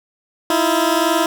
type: tone pair together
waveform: 15% pulse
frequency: 318.9 / 340 Hz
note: D#4 / F4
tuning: +43 / -46 cents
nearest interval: minor second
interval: 111 cents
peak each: -11 dBFS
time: 0.5-1.26 s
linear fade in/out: 2 ms
effects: none

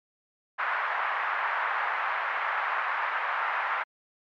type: band-pass noise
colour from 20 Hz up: pink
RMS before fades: -29 dBFS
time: 0.58-3.84 s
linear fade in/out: 20 ms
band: 890 to 1900 Hz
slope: 24 dB/octave
effects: MP3 96 kbps

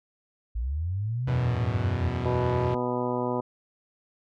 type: linear two-way sweep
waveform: sine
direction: up then down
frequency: 52.5 to 130.81 to 86.4 Hz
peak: -26 dBFS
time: 0.55-2.09 s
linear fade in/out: 10 ms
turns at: 1.28 s
type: chord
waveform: sawtooth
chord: E suspended second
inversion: none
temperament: equal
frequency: 82.41 / 92.5 / 123.47 Hz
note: E2 / F#2 / B2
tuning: 0 / 0 / 0 cents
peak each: -28 / -29 / -26 dBFS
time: 1.27-2.75 s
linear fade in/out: 10 ms
type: harmonic tone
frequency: 123.47 Hz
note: B2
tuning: in tune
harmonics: 1 / 2 / 3 / 4 / 5 / 6 / 7 / 8 / 10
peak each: -35 / -31 / -32 / -32 / -35 / -39 / -38 / -33 / -43 dBFS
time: 2.25-3.41 s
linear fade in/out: 10 ms
effects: low-pass 3000 Hz 12 dB/octave

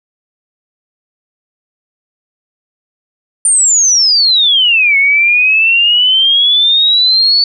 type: exponential two-way sweep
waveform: sine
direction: down then up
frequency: 9190 to 2186 to 4495 Hz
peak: -6 dBFS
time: 3.45-7.44 s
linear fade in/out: 2 ms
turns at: 4.97 s
effects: none

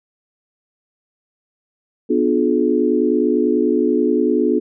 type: chord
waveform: sine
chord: B diminished seventh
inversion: none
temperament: just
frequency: 246.9 / 296.3 / 355.6 / 426.7 Hz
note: B3 / D4 / F4 / Ab4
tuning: 0 / +15 / +31 / +47 cents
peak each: -19 dBFS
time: 2.09-4.6 s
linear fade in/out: 20 ms
effects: none

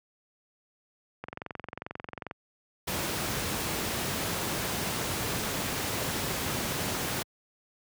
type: click train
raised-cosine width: 0.5 ms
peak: -21 dBFS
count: 25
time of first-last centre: 1.24-2.311 s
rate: 22.4 Hz
type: noise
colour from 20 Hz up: pink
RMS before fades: -31 dBFS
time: 2.87-7.23 s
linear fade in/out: 10 ms
effects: high-pass 80 Hz 12 dB/octave

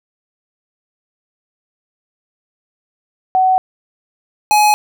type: tone pair in turn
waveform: sine / square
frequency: 750 / 841.8 Hz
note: F#5 / G#5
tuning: +23 / +23 cents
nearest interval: major second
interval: 200 cents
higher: second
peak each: -9 dBFS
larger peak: neither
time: 3.35-3.58 / 4.51-4.74 s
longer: neither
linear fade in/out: 0 ms
effects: none

